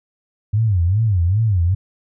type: tone with vibrato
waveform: sine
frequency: 98 Hz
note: G2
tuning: in tune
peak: -13 dBFS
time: 0.53-1.75 s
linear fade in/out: 10 ms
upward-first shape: sine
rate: 2.5 Hz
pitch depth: 260 cents each way
effects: none